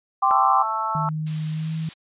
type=chord; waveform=sine; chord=G suspended fourth; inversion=none; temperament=equal with one note detuned; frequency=784 / 1040.5 / 1174.7 Hz; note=G5 / C6 / D6; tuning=0 / -10 / 0 cents; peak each=-20 dBFS; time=0.22-0.63 s; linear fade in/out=10 ms
type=harmonic tone; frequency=220.2 Hz; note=A3; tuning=2 cents sharp; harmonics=3 / 4 / 5 / 6; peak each=-35 / -26 / -29 / -26 dBFS; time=0.31-1.09 s; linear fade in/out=0 ms
type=tone with pitch glide; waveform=sine; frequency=155.56 to 159.93 Hz; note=D#3 to D#3; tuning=0 to +48 cents; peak=-24 dBFS; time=0.95-1.89 s; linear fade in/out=2 ms; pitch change=+48 cents; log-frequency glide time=1.49-1.74 s
type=noise; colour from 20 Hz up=blue; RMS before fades=-34 dBFS; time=1.26-1.94 s; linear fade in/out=10 ms
effects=resampled to 8000 Hz